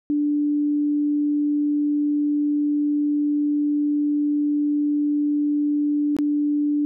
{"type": "tone with dropouts", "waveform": "sine", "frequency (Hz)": 293.7, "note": "D4", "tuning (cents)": 0, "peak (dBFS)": -18, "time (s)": [0.1, 6.85], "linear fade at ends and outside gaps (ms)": 0, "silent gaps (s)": [6.166, 6.187], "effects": []}